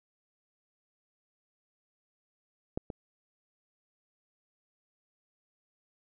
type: clicks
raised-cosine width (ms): 2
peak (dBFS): -18 / -24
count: 2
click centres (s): 2.775 / 2.902
effects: none